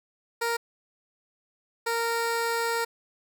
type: tone pair in turn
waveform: 15% pulse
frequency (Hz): 466.2 / 463.2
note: A#4 / A#4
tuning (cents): 0 / -11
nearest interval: unison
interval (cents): 11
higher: first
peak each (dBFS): -19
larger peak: neither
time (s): 0.41-0.57 / 1.86-2.85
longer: second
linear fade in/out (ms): 10
effects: none